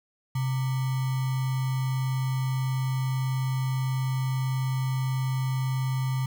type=tone with sample-and-hold; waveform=sine; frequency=130.81 Hz; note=C3; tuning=in tune; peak=-24 dBFS; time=0.35-6.26 s; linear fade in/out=5 ms; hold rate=1050 Hz; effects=none